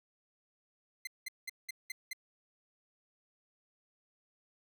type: tone bursts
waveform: sawtooth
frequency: 2071 Hz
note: C7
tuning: 18 cents flat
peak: -34 dBFS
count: 6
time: 1.05-2.132 s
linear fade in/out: 5 ms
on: 22 ms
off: 190 ms
effects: none